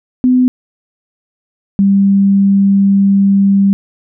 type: tone pair in turn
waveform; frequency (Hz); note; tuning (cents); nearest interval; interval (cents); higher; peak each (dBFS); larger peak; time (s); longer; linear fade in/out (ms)
sine; 252.6 / 197.35; B3 / G3; +39 / +12; major third; 427; first; -6; neither; 0.24-0.48 / 1.79-3.73; second; 0
effects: none